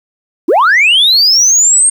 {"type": "linear sweep", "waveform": "sine", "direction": "up", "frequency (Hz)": [266.5, 8660], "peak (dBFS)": -3, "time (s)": [0.48, 1.9], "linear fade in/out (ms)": 10, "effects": ["tanh soft clip ceiling -3 dBFS", "7-bit"]}